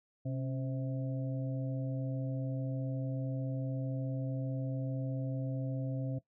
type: harmonic tone with a mistuned harmonic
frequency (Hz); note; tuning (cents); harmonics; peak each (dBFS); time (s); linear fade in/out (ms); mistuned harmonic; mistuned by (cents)
130.5; C3; -4; 1 / 2 / 4 / 5; -34 / -40 / -46 / -48; 0.25-6.19; 10; 2; +73
effects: noise-tail reverb RT60 0.1 s tail -17 dB re dry